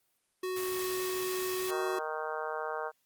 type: tone with pitch glide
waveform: square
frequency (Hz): 370 to 372.1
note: F#4 to F#4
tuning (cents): 0 to +10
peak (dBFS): -33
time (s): 0.43-1.99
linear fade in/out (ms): 5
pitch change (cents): +10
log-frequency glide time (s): 1.59-1.67
type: noise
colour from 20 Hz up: white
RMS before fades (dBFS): -40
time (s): 0.56-1.71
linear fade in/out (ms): 5
type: harmonic tone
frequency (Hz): 155.56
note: D#3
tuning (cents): 0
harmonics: 3 / 4 / 5 / 6 / 7 / 8 / 9 / 10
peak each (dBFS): -39 / -40 / -41 / -42 / -42 / -43 / -44 / -44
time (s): 1.68-2.92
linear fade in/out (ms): 50
effects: white hiss -75 dBFS RMS until 3.05 s + Opus 32 kbps